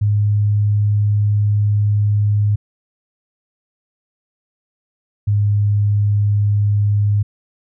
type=tone pair in turn; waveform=sine; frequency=103.83 / 103.05 Hz; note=G#2 / G#2; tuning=0 / -13 cents; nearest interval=unison; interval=13 cents; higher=first; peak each=-12 dBFS; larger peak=neither; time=0.01-2.56 / 5.27-7.23 s; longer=first; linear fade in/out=10 ms; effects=none